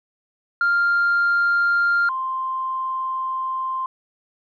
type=tone pair in turn; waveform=sine; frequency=1396.9 / 1046.5 Hz; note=F6 / C6; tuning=0 / 0 cents; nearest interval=perfect fourth; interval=500 cents; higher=first; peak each=-14 / -22 dBFS; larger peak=first; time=0.61-2.09 / 2.09-3.86 s; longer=second; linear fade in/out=2 ms; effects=tanh soft clip ceiling -13 dBFS